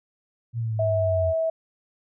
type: linear sweep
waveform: sine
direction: down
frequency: 118.6 to 84.6 Hz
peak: -24 dBFS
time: 0.53-1.34 s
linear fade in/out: 50 ms
type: tone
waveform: sine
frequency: 649 Hz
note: E5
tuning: 27 cents flat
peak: -21 dBFS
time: 0.79-1.5 s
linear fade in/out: 5 ms
effects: none